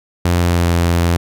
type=tone with pitch glide; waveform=sawtooth; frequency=87.3 to 85.6 Hz; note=F2 to F2; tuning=0 to -34 cents; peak=-8 dBFS; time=0.25-1.17 s; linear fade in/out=5 ms; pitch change=-34 cents; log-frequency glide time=0.38-0.75 s; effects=none